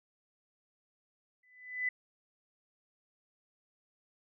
sine tone with exponential growth, 2000 Hz, B6, 21 cents sharp, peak -27 dBFS, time 1.43-1.89 s, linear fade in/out 5 ms, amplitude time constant 99 ms, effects none

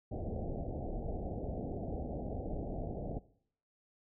pink low-pass noise, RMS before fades -39 dBFS, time 0.11-3.19 s, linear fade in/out 10 ms, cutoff 770 Hz, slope 96 dB/octave, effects noise-tail reverb RT60 0.6 s tail -19 dB re dry

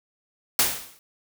white noise with exponential decay, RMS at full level -17 dBFS, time 0.59-0.99 s, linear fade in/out 1 ms, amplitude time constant 86 ms, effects none

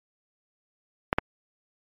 clicks, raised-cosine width 0.5 ms, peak -5 dBFS, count 2, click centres 1.129 / 1.185 s, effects MP3 64 kbps

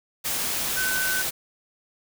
sine tone in noise, 1515 Hz, F#6, 40 cents sharp, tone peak -25 dBFS, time 0.76-1.23 s, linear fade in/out 20 ms, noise white, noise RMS -27 dBFS, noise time 0.24-1.31 s, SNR -1 dB, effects none

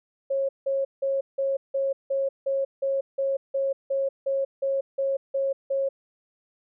sine tone bursts, 545 Hz, C#5, 29 cents flat, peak -22 dBFS, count 16, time 0.3-5.89 s, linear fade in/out 10 ms, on 190 ms, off 170 ms, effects none

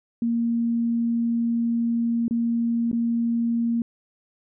sine tone with dropouts, 233.1 Hz, A#3, in tune, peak -20 dBFS, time 0.22-3.82 s, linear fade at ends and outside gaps 2 ms, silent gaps 2.281-2.309 / 2.915-2.929 s, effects none

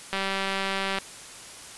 click train, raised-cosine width 0.3 ms, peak -12 dBFS, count 167, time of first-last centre 0.13-0.986 s, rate 194 Hz, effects white hiss -43 dBFS RMS until 1.77 s + resampled to 24000 Hz

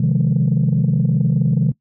sine chord, F minor seventh, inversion second, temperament equal, 130.81 / 155.56 / 174.61 / 207.7 Hz, C3 / Eb3 / F3 / Ab3, 0 / 0 / 0 / 0 cents, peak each -16 / -16 / -19 / -21 dBFS, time 0-1.72 s, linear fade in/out 5 ms, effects noise-tail reverb RT60 0.1 s tail -20 dB re dry + tanh soft clip ceiling -8 dBFS

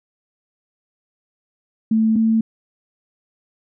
sine tone pair in turn, 221.1 / 223.3 Hz, A3 / A3, +9 / +26 cents, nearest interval unison, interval 17 cents, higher second, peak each -13 dBFS, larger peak neither, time 1.91-2.16 / 2.16-2.41 s, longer neither, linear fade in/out 5 ms, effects none

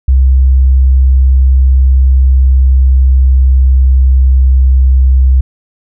sine tone with pitch glide, 65.41 to 65 Hz, C2 to C2, 0 to -11 cents, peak -3 dBFS, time 0.08-5.41 s, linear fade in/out 5 ms, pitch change -11 cents, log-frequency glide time 1.89-4.54 s, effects none

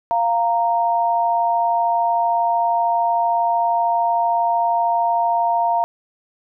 sine tone pair together, 696 / 929 Hz, F5 / A#5, -6 / -6 cents, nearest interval perfect fourth, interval 500 cents, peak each -18 dBFS, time 0.11-5.84 s, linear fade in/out 0 ms, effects none

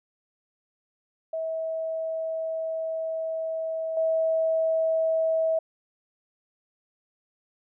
sine tone with level steps, 646 Hz, E5, 35 cents flat, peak -27 / -21 dBFS, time 1.33-5.59 s, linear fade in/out 5 ms, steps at 3.97 s, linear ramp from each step 2 ms, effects none

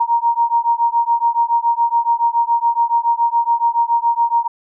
sine beating tone pair, 932.3 / 939.4 Hz, A#5 / A#5, 0 / +13 cents, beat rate 7.1 Hz, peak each -16 dBFS, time 0-4.48 s, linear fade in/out 10 ms, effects none

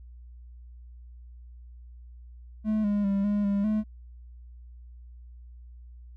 triangle tone with pitch steps, 215.5 / 205.1 / 198 / 205.7 / 200.5 / 214.4 Hz, A3 / G#3 / G3 / G#3 / G3 / A3, -36 / -21 / +18 / -16 / +39 / -45 cents, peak -21 dBFS, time 2.64-3.84 s, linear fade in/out 50 ms, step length 200 ms, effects added 60 Hz sine -44 dBFS peak until 6.16 s

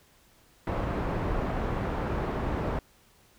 pink low-pass noise, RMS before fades -30 dBFS, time 0.67-2.79 s, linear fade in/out 2 ms, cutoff 1200 Hz, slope 12 dB/octave, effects pink hiss -61 dBFS RMS until 3.38 s

